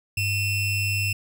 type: ring-modulated tone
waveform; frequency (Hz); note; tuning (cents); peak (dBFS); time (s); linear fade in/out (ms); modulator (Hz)
square; 1300; E6; -24; -20; 0.17-1.13; 5; 1400
effects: none